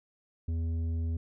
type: tone with tanh clipping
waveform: sine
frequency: 82.41 Hz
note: E2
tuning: in tune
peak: -30 dBFS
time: 0.48-1.17 s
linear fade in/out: 5 ms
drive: 8 dB
effects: none